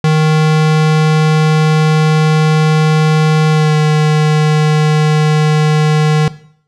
square tone with pitch glide, 155.56 to 153.15 Hz, D#3 to D#3, 0 to -27 cents, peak -8 dBFS, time 0.04-6.28 s, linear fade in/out 2 ms, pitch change -27 cents, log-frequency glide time 3.5-3.74 s, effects noise-tail reverb RT60 0.6 s tail -17 dB re dry + low-pass 6000 Hz 12 dB/octave

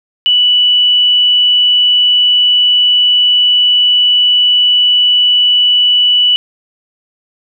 sine tone, 2960 Hz, F#7, in tune, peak -6 dBFS, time 0.26-6.36 s, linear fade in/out 0 ms, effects none

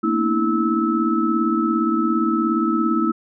sine tone cluster, 226 / 243.3 / 286.7 / 324.8 / 1303 Hz, A3 / B3 / D4 / E4 / E6, +47 / -26 / -42 / -26 / -20 cents, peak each -22 / -27 / -28 / -20 / -23 dBFS, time 0.03-3.12 s, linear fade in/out 10 ms, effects none

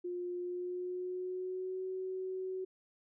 sine tone with pitch glide, 355.2 to 374.6 Hz, F4 to F#4, +29 to +21 cents, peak -36 dBFS, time 0.04-2.65 s, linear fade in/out 10 ms, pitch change +92 cents, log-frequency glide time 0.4-1.84 s, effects none

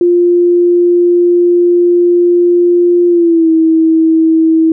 sine tone with pitch glide, 350.1 to 322.9 Hz, F4 to E4, +4 to -36 cents, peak -5 dBFS, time 0.01-4.72 s, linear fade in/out 2 ms, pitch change -140 cents, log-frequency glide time 3.08-3.5 s, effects none

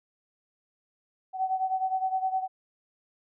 sine beating tone pair, 754 / 763.7 Hz, F#5 / G5, +32 / -45 cents, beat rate 9.7 Hz, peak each -27 / -31 dBFS, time 1.33-2.48 s, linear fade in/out 50 ms, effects none

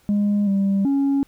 sine tone with pitch steps, 205 / 196.7 / 277.2 Hz, G#3 / G3 / C#4, -22 / +6 / 0 cents, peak -14 dBFS, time 0.09-1.23 s, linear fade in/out 0 ms, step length 380 ms, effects tanh soft clip ceiling -15 dBFS + pink hiss -58 dBFS RMS until 1.27 s

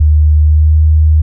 sine tone with pitch glide, 76 to 77.6 Hz, D#2 to D#2, -40 to -4 cents, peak -4 dBFS, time 0-1.22 s, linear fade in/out 10 ms, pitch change +36 cents, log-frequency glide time 0.42-0.76 s, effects none

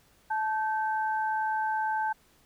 sine tone pair together, 871 / 1552 Hz, A5 / G6, -18 / -18 cents, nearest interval minor seventh, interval 1000 cents, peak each -27 / -33 dBFS, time 0.3-2.13 s, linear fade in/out 10 ms, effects pink hiss -63 dBFS RMS until 2.45 s

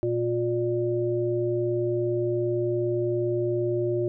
harmonic tone, 118.7 Hz, A#2, 32 cents sharp, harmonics 1 / 3 / 5, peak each -30 / -24 / -32 dBFS, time 0.03-4.08 s, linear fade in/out 0 ms, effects none

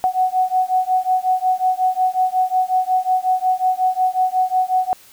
sine beating tone pair, 740 / 745.5 Hz, F#5 / F#5, 0 / +13 cents, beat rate 5.5 Hz, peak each -18 dBFS, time 0.04-4.93 s, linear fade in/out 0 ms, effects white hiss -47 dBFS RMS until 5.12 s

